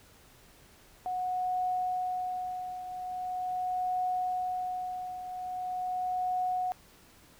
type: tone with tremolo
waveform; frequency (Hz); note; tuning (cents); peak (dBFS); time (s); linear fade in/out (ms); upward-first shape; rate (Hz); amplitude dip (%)
sine; 733; F#5; -16; -27; 1.06-6.72; 0; triangle; 0.42; 70
effects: pink hiss -58 dBFS RMS until 7.39 s